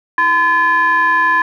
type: ring-modulated tone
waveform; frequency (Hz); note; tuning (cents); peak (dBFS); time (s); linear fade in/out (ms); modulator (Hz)
triangle; 351.4; F4; +11; -5; 0.18-1.42; 2; 1370
effects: none